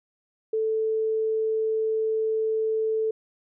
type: tone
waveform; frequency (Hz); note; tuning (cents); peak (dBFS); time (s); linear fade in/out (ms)
sine; 440; A4; 0; -22; 0.53-3.11; 5
effects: none